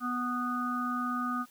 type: harmonic tone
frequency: 246.9 Hz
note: B3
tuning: in tune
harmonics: 1 / 3 / 5 / 6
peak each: -33 / -44 / -32 / -41 dBFS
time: 0-1.46 s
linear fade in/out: 50 ms
effects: white hiss -60 dBFS RMS until 1.5 s